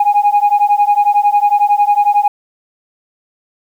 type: beating tone pair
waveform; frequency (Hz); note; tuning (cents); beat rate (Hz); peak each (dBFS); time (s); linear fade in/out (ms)
sine; 818 / 829; G#5 / G#5; -26 / -3; 11; -10; 0-2.28; 5
effects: tanh soft clip ceiling -4 dBFS + 7-bit